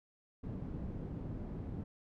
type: low-pass noise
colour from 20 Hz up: white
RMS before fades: -42 dBFS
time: 0.43-1.84 s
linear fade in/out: 10 ms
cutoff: 190 Hz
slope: 12 dB/octave
effects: none